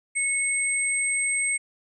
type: tone pair together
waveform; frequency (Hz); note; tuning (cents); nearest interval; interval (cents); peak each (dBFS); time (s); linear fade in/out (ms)
sine; 2200 / 8328; C#7 / C9; -14 / -9; octave + major seventh; 2305; -25; 0.15-1.58; 20
effects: none